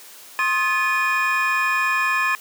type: tone cluster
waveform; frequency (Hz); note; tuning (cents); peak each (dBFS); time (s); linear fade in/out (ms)
triangle; 1064 / 1254 / 1730 / 2466; C6 / D#6 / A6 / D#7; +29 / +13 / -30 / -16; -21 / -27 / -20 / -22; 0.39-2.35; 0
effects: white hiss -43 dBFS RMS until 2.4 s + high-pass 300 Hz 12 dB/octave